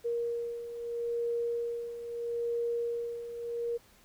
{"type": "beating tone pair", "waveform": "sine", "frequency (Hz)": [470, 470.77], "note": ["A#4", "A#4"], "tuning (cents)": [14, 17], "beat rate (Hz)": 0.77, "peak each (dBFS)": [-38, -32], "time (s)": [0.04, 3.78], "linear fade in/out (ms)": 20, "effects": ["pink hiss -61 dBFS RMS until 4.04 s"]}